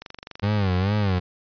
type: click train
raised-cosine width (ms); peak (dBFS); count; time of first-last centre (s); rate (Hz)
0.2; -19; 11; 0.02-0.438; 23.9
type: tone with vibrato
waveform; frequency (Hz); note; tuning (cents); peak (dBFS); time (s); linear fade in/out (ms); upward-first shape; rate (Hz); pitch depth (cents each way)
30% pulse; 97.8; G2; -4; -17; 0.42-1.2; 20; sine; 2.3; 140
effects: resampled to 11025 Hz